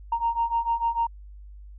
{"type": "beating tone pair", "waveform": "sine", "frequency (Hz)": [924, 930.7], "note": ["A#5", "A#5"], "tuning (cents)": [-16, -3], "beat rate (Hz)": 6.7, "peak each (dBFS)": [-26, -24], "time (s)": [0.12, 1.07], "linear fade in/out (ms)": 5, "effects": ["tanh soft clip ceiling -15 dBFS", "added 50 Hz sine -41 dBFS peak until 1.78 s"]}